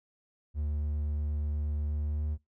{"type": "tone with pitch glide", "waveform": "triangle", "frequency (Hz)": [74.3, 75.38], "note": ["D2", "D2"], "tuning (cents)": [21, 46], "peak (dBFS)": -27, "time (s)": [0.54, 2.38], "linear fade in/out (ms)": 50, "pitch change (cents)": 25, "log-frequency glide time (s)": [1.89, 2.2], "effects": ["noise-tail reverb RT60 0.2 s tail -24 dB re dry"]}